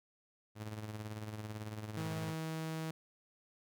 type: tone with tremolo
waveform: sawtooth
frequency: 107.2 Hz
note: A2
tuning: 45 cents flat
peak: -35 dBFS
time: 0.55-2.35 s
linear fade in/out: 50 ms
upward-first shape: triangle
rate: 18 Hz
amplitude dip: 65%
type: tone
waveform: sawtooth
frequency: 160 Hz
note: D#3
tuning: 49 cents sharp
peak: -34 dBFS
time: 1.97-2.91 s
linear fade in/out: 2 ms
effects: none